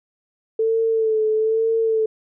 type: tone with vibrato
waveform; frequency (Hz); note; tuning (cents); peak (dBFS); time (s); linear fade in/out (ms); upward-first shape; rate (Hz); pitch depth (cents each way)
sine; 442.5; A4; +10; -16; 0.59-2.06; 5; sine; 1.1; 36
effects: none